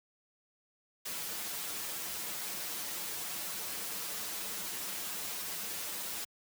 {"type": "noise with comb filter", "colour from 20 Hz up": "white", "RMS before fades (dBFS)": -39, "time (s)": [1.05, 6.25], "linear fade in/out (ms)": 10, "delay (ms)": 7.7, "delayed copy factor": -0.95, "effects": ["high-pass 100 Hz 12 dB/octave"]}